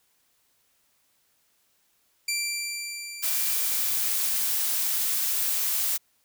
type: tone with exponential decay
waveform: 15% pulse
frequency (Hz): 2353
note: D7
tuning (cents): +3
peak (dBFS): -18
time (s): 2.28-5.32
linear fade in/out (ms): 5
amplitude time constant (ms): 660
type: noise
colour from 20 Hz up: blue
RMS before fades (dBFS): -26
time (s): 3.22-5.98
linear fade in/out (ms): 20
effects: white hiss -68 dBFS RMS until 6.24 s